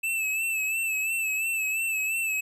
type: tone with vibrato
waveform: square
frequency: 2626 Hz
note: E7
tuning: 7 cents flat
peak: -26 dBFS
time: 0.03-2.41 s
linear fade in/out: 10 ms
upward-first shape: sine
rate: 2.9 Hz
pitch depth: 49 cents each way
effects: none